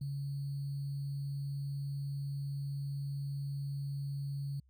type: tone with sample-and-hold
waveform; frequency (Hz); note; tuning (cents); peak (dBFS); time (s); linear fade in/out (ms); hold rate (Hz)
sine; 140.1; C#3; +19; -35; 0.01-4.6; 5; 4410
effects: added 65 Hz sine -63 dBFS peak until 4.69 s